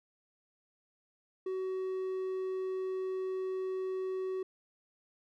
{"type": "tone", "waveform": "triangle", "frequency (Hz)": 376, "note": "F#4", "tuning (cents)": 28, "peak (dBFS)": -31, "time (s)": [1.46, 4.43], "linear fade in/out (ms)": 5, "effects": []}